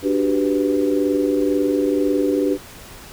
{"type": "chord", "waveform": "sine", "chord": "G major seventh", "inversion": "second", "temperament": "equal with one note detuned", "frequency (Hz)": [293.7, 370, 392, 496.7], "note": ["D4", "F#4", "G4", "B4"], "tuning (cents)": [0, 0, 0, 10], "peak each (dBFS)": [-19, -25, -21, -23], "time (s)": [0.02, 2.58], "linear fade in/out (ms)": 50, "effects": ["pink hiss -40 dBFS RMS until 3.12 s"]}